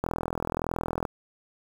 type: click train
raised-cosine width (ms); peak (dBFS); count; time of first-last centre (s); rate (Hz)
1; -14; 43; 0.04-1.052; 41.5
effects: 7-bit